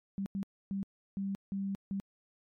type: tone bursts at uneven times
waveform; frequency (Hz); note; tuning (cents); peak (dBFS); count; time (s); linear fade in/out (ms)
sine; 196.2; G3; +2; -32; 6; 0.18-0.26 / 0.35-0.43 / 0.71-0.83 / 1.17-1.35 / 1.52-1.75 / 1.91-2; 0
effects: MP3 64 kbps